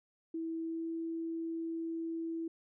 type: tone with pitch glide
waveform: sine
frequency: 326.8 to 329.1 Hz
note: E4 to E4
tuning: -15 to -3 cents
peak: -35 dBFS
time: 0.34-2.48 s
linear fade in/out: 5 ms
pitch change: +12 cents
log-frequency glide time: 0.62-0.88 s
effects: none